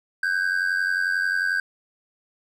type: ring-modulated tone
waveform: triangle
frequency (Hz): 1568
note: G6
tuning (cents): 0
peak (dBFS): -16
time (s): 0.23-1.6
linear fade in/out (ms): 2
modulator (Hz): 45.6
effects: none